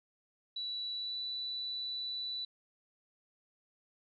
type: tone with pitch glide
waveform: sine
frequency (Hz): 3939 to 3966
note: B7 to B7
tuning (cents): -5 to +7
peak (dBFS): -36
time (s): 0.56-2.45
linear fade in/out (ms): 5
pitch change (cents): +12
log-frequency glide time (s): 0.94-1.17
effects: none